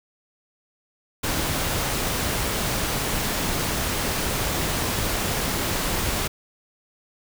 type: noise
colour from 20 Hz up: pink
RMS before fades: -25 dBFS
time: 1.23-6.28 s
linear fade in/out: 10 ms
effects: none